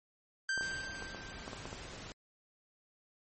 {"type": "tone with exponential decay", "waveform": "45% pulse", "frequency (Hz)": 1568, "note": "G6", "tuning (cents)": 0, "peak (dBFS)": -31, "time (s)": [0.49, 2.01], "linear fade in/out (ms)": 2, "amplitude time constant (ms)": 330}
{"type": "clicks", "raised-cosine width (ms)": 1, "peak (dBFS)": -29, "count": 8, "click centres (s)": [0.577, 0.61, 1.024, 1.147, 1.479, 1.532, 1.655, 1.729]}
{"type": "noise", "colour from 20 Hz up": "pink", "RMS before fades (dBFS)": -47, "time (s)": [0.62, 2.12], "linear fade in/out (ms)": 0}
{"effects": ["MP3 32 kbps"]}